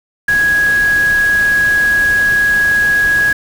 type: tone in noise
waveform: sine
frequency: 1661.2 Hz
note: G#6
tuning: in tune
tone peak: -9 dBFS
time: 0.28-3.33 s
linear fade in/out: 5 ms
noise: pink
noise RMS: -26 dBFS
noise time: 0.28-3.33 s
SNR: +14 dB
effects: none